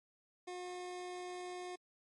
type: tone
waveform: 25% pulse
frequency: 360 Hz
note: F#4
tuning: 47 cents flat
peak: -39 dBFS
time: 0.47-1.76 s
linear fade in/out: 10 ms
effects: low-pass 10000 Hz 12 dB/octave + MP3 48 kbps